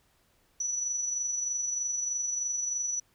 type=tone with amplitude modulation; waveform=sine; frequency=5920 Hz; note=F#8; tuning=in tune; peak=-27 dBFS; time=0.6-3 s; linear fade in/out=5 ms; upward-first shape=sine; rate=23.2 Hz; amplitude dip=40%; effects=pink hiss -68 dBFS RMS until 3.14 s